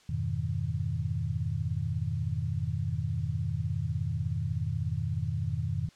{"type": "chord", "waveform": "sine", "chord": "F half-diminished seventh", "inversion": "none", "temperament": "equal", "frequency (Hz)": [87.31, 103.83, 123.47, 155.56], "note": ["F2", "Ab2", "Cb3", "Eb3"], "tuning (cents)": [0, 0, 0, 0], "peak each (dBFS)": -34, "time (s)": [0.09, 5.89], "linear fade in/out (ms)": 5, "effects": ["white hiss -60 dBFS RMS until 5.95 s", "low-pass 6000 Hz 12 dB/octave"]}